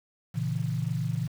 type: chord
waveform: sine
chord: A# diminished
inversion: none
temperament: equal with one note detuned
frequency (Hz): 116.14 / 138.59 / 164.81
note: A#2 / C#3 / E3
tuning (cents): -6 / 0 / 0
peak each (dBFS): -31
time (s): 0.34-1.28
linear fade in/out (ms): 20
effects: 8-bit